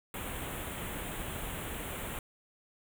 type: band-stop noise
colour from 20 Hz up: pink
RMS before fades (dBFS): -39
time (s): 0.14-2.19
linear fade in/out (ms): 2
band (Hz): 3500 to 7500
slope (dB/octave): 48
effects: none